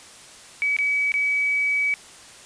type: tone with dropouts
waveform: sine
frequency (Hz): 2280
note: C#7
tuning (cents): +48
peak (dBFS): -19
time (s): 0.62-1.94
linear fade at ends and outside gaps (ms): 0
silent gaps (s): 0.766-0.787 / 1.119-1.14
effects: white hiss -45 dBFS RMS until 2.45 s + resampled to 22050 Hz